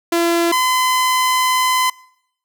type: tone pair in turn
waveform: sawtooth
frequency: 339.5 / 1019.8 Hz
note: F4 / C6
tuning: -49 / -45 cents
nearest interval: octave + perfect fifth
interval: 1904 cents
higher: second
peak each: -10 dBFS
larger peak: neither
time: 0.12-0.52 / 0.52-1.9 s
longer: second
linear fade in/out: 5 ms
effects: noise-tail reverb RT60 0.8 s tail -25 dB re dry